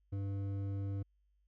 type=tone with hard clipping; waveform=triangle; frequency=98.9 Hz; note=G2; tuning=16 cents sharp; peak=-37 dBFS; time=0.12-1.03 s; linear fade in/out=10 ms; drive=13 dB; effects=added 50 Hz sine -70 dBFS peak until 1.47 s